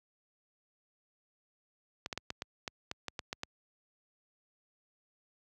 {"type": "clicks", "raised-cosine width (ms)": 0.2, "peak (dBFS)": -19, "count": 11, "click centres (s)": [2.061, 2.128, 2.176, 2.304, 2.421, 2.678, 2.914, 3.083, 3.192, 3.329, 3.434], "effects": ["high-pass 60 Hz 12 dB/octave"]}